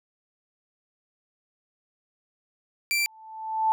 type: tone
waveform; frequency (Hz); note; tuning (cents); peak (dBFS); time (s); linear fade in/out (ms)
sawtooth; 2349; D7; 0; -19; 2.91-3.06; 0
type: tone with exponential growth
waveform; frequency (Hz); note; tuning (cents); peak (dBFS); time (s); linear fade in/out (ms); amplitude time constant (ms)
sine; 880; A5; 0; -17; 2.98-3.72; 0; 160
effects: none